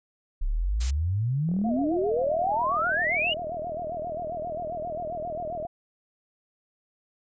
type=exponential sweep; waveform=sine; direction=up; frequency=31.48 to 2960 Hz; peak=-23 dBFS; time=0.41-3.34 s; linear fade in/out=10 ms
type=noise; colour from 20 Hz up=blue; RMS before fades=-31 dBFS; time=0.8-0.91 s; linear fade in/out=10 ms
type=click train; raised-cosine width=2 ms; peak=-28 dBFS; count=167; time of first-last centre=1.49-5.65 s; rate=39.9 Hz
type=tone with vibrato; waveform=sine; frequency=659.3 Hz; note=E5; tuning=in tune; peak=-30 dBFS; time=1.64-5.67 s; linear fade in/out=10 ms; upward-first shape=sine; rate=7.5 Hz; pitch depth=150 cents each way
effects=resampled to 16000 Hz